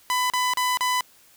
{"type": "tone bursts", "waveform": "sawtooth", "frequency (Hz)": 1000, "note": "B5", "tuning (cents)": 21, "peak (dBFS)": -17, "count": 4, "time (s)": [0.1, 1.008], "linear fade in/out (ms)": 0, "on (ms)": 200, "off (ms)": 36, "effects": ["white hiss -55 dBFS RMS until 1.36 s"]}